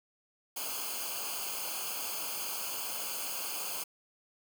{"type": "noise with comb filter", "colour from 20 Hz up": "white", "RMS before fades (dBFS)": -37, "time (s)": [0.56, 3.84], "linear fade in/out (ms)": 10, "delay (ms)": 0.53, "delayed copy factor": -0.95, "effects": []}